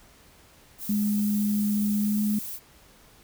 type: noise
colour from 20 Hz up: violet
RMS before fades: -36 dBFS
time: 0.78-2.6 s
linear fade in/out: 50 ms
type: tone with pitch glide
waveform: sine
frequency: 207.7 to 210 Hz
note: G#3 to G#3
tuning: 0 to +19 cents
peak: -22 dBFS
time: 0.89-2.39 s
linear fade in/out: 5 ms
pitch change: +19 cents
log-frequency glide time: 2-2.2 s
effects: pink hiss -55 dBFS RMS until 3.23 s